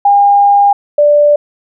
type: tone pair in turn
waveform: sine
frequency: 808 / 587.9 Hz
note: G#5 / D5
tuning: -48 / +2 cents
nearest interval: tritone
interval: 550 cents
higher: first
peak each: -4 dBFS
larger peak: neither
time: 0.05-0.73 / 0.98-1.36 s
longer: first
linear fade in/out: 5 ms
effects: none